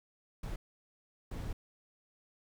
brown noise bursts at uneven times, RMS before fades -39 dBFS, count 2, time 0.43-0.56 / 1.31-1.53 s, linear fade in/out 5 ms, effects none

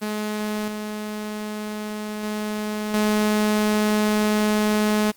sawtooth tone with level steps, 212 Hz, G#3, 36 cents sharp, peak -20 / -24 / -21 / -14 dBFS, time 0.01-5.12 s, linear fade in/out 20 ms, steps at 0.68 / 2.23 / 2.94 s, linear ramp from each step 2 ms, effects white hiss -55 dBFS RMS until 5.16 s + Opus 24 kbps

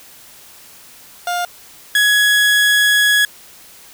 30% pulse tone pair in turn, 706 / 1675.4 Hz, F5 / G#6, +19 / +15 cents, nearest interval octave + minor third, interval 1496 cents, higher second, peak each -15 / -8 dBFS, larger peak second, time 1.27-1.45 / 1.95-3.25 s, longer second, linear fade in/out 2 ms, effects white hiss -42 dBFS RMS until 3.93 s

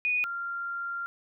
sine tone pair in turn, 2472 / 1387.4 Hz, D#7 / F6, -12 / -12 cents, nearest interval minor seventh, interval 1000 cents, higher first, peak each -24 / -31 dBFS, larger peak first, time 0.05-0.24 / 0.24-1.06 s, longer second, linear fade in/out 0 ms, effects none

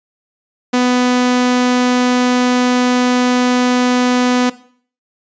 sawtooth tone, 248.6 Hz, B3, 12 cents sharp, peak -7 dBFS, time 0.73-4.5 s, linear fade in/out 10 ms, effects noise-tail reverb RT60 0.5 s tail -17 dB re dry + resampled to 16000 Hz

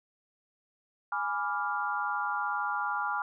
sine chord, G# diminished seventh, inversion none, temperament equal, 830.6 / 987.8 / 1174.7 / 1396.9 Hz, G#5 / B5 / D6 / F6, 0 / 0 / 0 / 0 cents, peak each -34 / -36 / -35 / -33 dBFS, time 1.12-3.22 s, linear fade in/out 2 ms, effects none

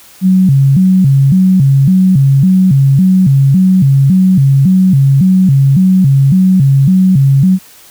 sine tone with vibrato, 160 Hz, D#3, 49 cents sharp, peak -4 dBFS, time 0.21-7.59 s, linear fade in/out 50 ms, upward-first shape square, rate 1.8 Hz, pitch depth 270 cents each way, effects white hiss -39 dBFS RMS until 7.9 s

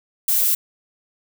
violet noise, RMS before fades -18 dBFS, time 0.28-0.55 s, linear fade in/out 5 ms, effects none

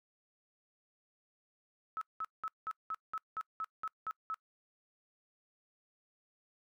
sine tone bursts, 1298 Hz, E6, 27 cents flat, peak -35 dBFS, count 11, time 1.97-4.343 s, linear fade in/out 0 ms, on 43 ms, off 190 ms, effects noise-tail reverb RT60 0.1 s tail -25 dB re dry

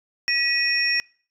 sine tone cluster, 1930 / 2491 / 5520 Hz, B6 / D#7 / F8, -40 / +1 / -21 cents, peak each -23 dBFS, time 0.28-1 s, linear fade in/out 0 ms, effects noise-tail reverb RT60 0.5 s tail -26 dB re dry + tanh soft clip ceiling -9 dBFS

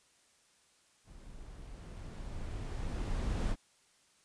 brown noise with level ramp, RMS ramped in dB -53 to -31 dBFS, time 1.04-3.56 s, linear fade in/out 50 ms, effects white hiss -68 dBFS RMS until 4.24 s + resampled to 22050 Hz

